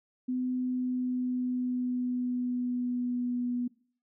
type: tone with pitch glide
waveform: sine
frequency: 253 to 244.7 Hz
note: B3 to B3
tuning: +42 to -16 cents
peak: -28 dBFS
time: 0.28-3.68 s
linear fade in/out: 10 ms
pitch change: -58 cents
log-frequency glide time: 0.5-3.55 s
effects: noise-tail reverb RT60 0.5 s tail -22 dB re dry